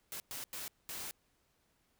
white noise bursts at uneven times, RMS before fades -43 dBFS, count 4, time 0.12-0.2 / 0.31-0.44 / 0.53-0.68 / 0.89-1.11 s, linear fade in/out 0 ms, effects pink hiss -75 dBFS RMS until 1.99 s

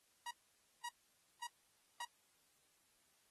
sawtooth tone bursts, 956 Hz, A#5, 43 cents sharp, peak -40 dBFS, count 4, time 0.26-2.05 s, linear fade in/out 5 ms, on 50 ms, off 530 ms, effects white hiss -75 dBFS RMS until 3.3 s + AAC 32 kbps

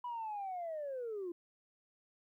sine linear sweep, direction down, 987.8 to 334.4 Hz, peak -37 dBFS, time 0.04-1.32 s, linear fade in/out 5 ms, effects tanh soft clip ceiling -35 dBFS + 13-bit

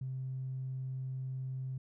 triangle tone with tanh clipping, 130.81 Hz, C3, in tune, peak -36 dBFS, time 0.01-1.78 s, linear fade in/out 5 ms, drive 4 dB, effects none

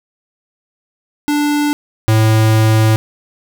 square tone pair in turn, 293.7 / 110.01 Hz, D4 / A2, 0 / 0 cents, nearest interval octave + perfect fourth, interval 1700 cents, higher first, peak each -13 / -9 dBFS, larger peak second, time 1.28-1.73 / 2.08-2.96 s, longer second, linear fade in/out 0 ms, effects none

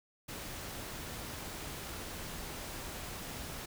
pink noise, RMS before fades -43 dBFS, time 0.28-3.66 s, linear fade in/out 10 ms, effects none

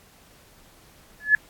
sine tone with exponential growth, 1712 Hz, A6, 48 cents flat, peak -9 dBFS, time 1.2-1.35 s, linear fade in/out 2 ms, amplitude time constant 32 ms, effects pink hiss -54 dBFS RMS until 1.49 s + AAC 64 kbps

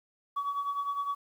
sine tone with tremolo, 1133 Hz, C#6, 37 cents sharp, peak -25 dBFS, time 0.36-1.15 s, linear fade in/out 10 ms, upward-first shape triangle, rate 9.8 Hz, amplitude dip 75%, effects tanh soft clip ceiling -26 dBFS + 10-bit

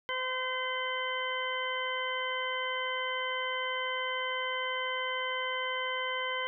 harmonic tone, 513 Hz, C5, 34 cents flat, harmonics 1 / 2 / 3 / 4 / 6, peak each -38 / -36 / -39 / -36 / -38 dBFS, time 0.09-6.47 s, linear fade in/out 0 ms, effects none

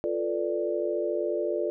sine chord, B half-diminished seventh, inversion second, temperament equal, 349.2 / 440 / 493.9 / 587.3 Hz, F4 / A4 / B4 / D5, 0 / 0 / 0 / 0 cents, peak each -30 / -31 / -35 / -30 dBFS, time 0.04-1.7 s, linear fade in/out 0 ms, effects none

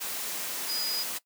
sine tone in noise, 4937 Hz, D#8, 14 cents flat, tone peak -29 dBFS, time 0.68-1.04 s, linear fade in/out 20 ms, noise white, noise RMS -34 dBFS, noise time 0-1.19 s, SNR +2 dB, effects noise-tail reverb RT60 0.1 s tail -19 dB re dry + high-pass 200 Hz 12 dB/octave

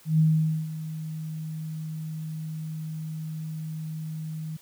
sine tone with ADSR envelope, 157.6 Hz, D#3, 23 cents sharp, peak -16 dBFS, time 0.05-4.57 s, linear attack 140 ms, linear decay 480 ms, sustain -15 dB, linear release 9 ms, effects white hiss -55 dBFS RMS until 4.61 s

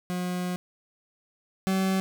40% pulse tone pair in turn, 180 / 190.39 Hz, F#3 / F#3, -47 / +50 cents, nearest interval minor second, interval 97 cents, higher second, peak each -27 / -22 dBFS, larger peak second, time 0.1-0.56 / 1.67-2 s, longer first, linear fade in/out 0 ms, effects none

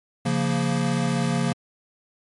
square chord, Bb minor, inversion first, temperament equal, 138.59 / 174.61 / 233.1 Hz, Db3 / F3 / Bb3, 0 / 0 / 0 cents, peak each -26 dBFS, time 0.25-1.53 s, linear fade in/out 10 ms, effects MP3 48 kbps

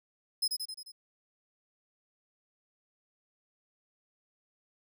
sawtooth tone with echo, 5100 Hz, D#8, 42 cents sharp, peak -24 dBFS, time 0.42-0.48 s, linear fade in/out 10 ms, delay 88 ms, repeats 5, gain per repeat -4 dB, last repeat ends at 0.92 s, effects none

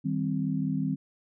sine chord, C minor, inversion first, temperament just, 156.98 / 196.22 / 261.6 Hz, Eb3 / G3 / C4, +16 / +2 / 0 cents, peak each -30 / -31 / -30 dBFS, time 0.04-0.96 s, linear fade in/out 20 ms, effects none

